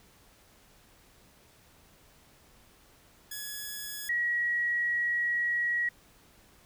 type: tone pair in turn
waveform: 5% pulse / sine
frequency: 1691 / 1911.6 Hz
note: G#6 / A#6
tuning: +31 / +43 cents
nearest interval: major second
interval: 212 cents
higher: second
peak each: -26 dBFS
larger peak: neither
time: 3.31-4.09 / 4.09-5.89 s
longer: second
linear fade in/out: 5 ms
effects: pink hiss -60 dBFS RMS until 6.65 s